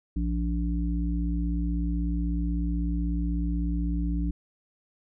harmonic tone, 58.1 Hz, A#1, 5 cents flat, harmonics 1 / 3 / 5, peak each -26 / -31 / -33 dBFS, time 0.16-4.31 s, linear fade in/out 5 ms, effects none

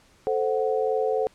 sine chord, F# diminished, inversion first, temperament equal, 440 / 523.3 / 740 Hz, A4 / C5 / F#5, 0 / 0 / 0 cents, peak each -24 / -26 / -29 dBFS, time 0.27-1.27 s, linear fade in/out 0 ms, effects pink hiss -58 dBFS RMS until 1.34 s + low-pass 9000 Hz 12 dB/octave

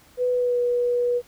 sine tone with pitch glide, 496.9 to 486.1 Hz, B4 to B4, +11 to -28 cents, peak -19 dBFS, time 0.17-1.22 s, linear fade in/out 50 ms, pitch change -39 cents, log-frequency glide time 0.31-0.6 s, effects pink hiss -54 dBFS RMS until 1.27 s

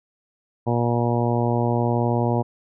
harmonic tone, 119.2 Hz, A#2, 39 cents sharp, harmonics 1 / 2 / 3 / 4 / 5 / 6 / 7 / 8, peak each -22 / -25 / -27 / -28 / -29 / -30 / -30 / -31 dBFS, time 0.66-2.43 s, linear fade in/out 20 ms, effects none

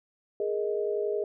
sine chord, Ab suspended second, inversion none, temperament equal with one note detuned, 415.3 / 466.2 / 625.1 Hz, Ab4 / Bb4 / Eb5, 0 / 0 / +8 cents, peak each -28 / -33 / -34 dBFS, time 0.4-1.24 s, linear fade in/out 2 ms, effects none

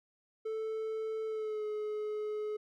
triangle tone with pitch glide, 440 to 424.5 Hz, A4 to G#4, 0 to +38 cents, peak -32 dBFS, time 0.45-2.57 s, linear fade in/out 10 ms, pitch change -62 cents, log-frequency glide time 1.26-1.65 s, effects none

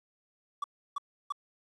triangle tone bursts, 1146 Hz, D6, 43 cents flat, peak -28 dBFS, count 3, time 0.62-1.323 s, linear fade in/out 5 ms, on 21 ms, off 320 ms, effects resampled to 24000 Hz + 10-bit

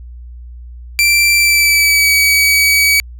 sawtooth tone with pitch glide, 2349 to 2274 Hz, D7 to C#7, 0 to +44 cents, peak -5 dBFS, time 0.99-3 s, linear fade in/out 0 ms, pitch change -56 cents, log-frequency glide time 1.35-2.11 s, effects added 60 Hz sine -29 dBFS peak until 3.19 s

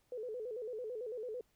sine tone with vibrato, 464.5 Hz, A#4, 6 cents flat, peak -39 dBFS, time 0.12-1.41 s, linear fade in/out 2 ms, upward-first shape square, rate 9 Hz, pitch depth 120 cents each way, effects pink hiss -75 dBFS RMS until 1.55 s

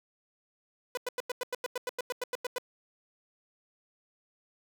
sawtooth tone bursts, 497.4 Hz, B4, 12 cents sharp, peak -27 dBFS, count 15, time 0.95-2.583 s, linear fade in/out 2 ms, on 23 ms, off 92 ms, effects none

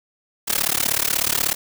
white noise with amplitude modulation, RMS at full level -17 dBFS, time 0.47-1.55 s, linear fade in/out 20 ms, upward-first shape sine, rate 36.4 Hz, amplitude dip 100%, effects none

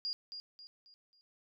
sine tone with echo, 4833 Hz, D8, 49 cents sharp, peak -34 dBFS, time 0.05-0.13 s, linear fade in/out 0 ms, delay 270 ms, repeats 4, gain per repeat -8 dB, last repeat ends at 1.21 s, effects none

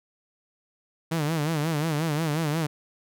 sawtooth tone with vibrato, 155.56 Hz, D#3, in tune, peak -20 dBFS, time 1.11-2.67 s, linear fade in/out 10 ms, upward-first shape sine, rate 5.6 Hz, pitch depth 120 cents each way, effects none

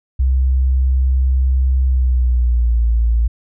sine tone with pitch glide, 65 to 57.24 Hz, C2 to A#1, -11 to -31 cents, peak -11 dBFS, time 0.19-3.28 s, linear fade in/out 10 ms, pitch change -220 cents, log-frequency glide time 1.83-2.86 s, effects none

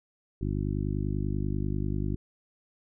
harmonic tone, 50.2 Hz, G1, 42 cents sharp, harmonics 1 / 2 / 3 / 4 / 5 / 6 / 7, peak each -32 / -32 / -34 / -37 / -38 / -38 / -40 dBFS, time 0.41-2.16 s, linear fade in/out 5 ms, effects none

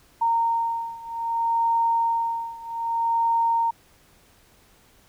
sine beating tone pair, 922 / 922.63 Hz, A#5 / A#5, -19 / -18 cents, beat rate 0.63 Hz, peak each -23 / -25 dBFS, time 0.21-3.71 s, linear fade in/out 10 ms, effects pink hiss -57 dBFS RMS until 5.08 s

